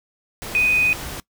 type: tone in noise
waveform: sine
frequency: 2494 Hz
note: D#7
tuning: 3 cents sharp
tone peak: -15 dBFS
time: 0.55-0.93 s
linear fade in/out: 0 ms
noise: pink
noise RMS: -32 dBFS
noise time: 0.42-1.2 s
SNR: +14 dB
effects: noise-tail reverb RT60 0.1 s tail -21 dB re dry